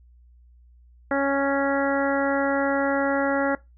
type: harmonic tone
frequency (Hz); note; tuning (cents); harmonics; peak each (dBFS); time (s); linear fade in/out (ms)
277.2; C#4; 0; 1 / 2 / 3 / 4 / 5 / 6 / 7; -25 / -24 / -29 / -35 / -29 / -31 / -34; 1.11-3.55; 2
effects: noise-tail reverb RT60 0.2 s tail -20 dB re dry + added 60 Hz sine -50 dBFS peak until 3.77 s